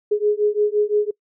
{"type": "beating tone pair", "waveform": "sine", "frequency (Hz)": [415.3, 421.1], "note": ["G#4", "G#4"], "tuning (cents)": [0, 24], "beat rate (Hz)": 5.8, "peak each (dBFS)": -19, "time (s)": [0.11, 1.11], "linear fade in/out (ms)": 10, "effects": ["noise-tail reverb RT60 0.1 s tail -24 dB re dry"]}